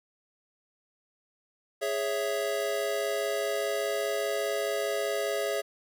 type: chord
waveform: square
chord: C# minor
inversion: second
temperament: equal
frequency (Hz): 415.3 / 554.4 / 659.3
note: G#4 / C#5 / E5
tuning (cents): 0 / 0 / 0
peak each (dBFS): -33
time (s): 1.81-5.62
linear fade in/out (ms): 20
effects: none